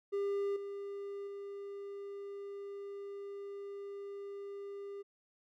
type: tone with level steps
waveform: triangle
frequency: 400.4 Hz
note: G4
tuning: 37 cents sharp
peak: -30 / -38 / -40 dBFS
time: 0.12-5.03 s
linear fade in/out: 20 ms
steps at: 0.56 / 1.27 s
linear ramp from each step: 5 ms
effects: none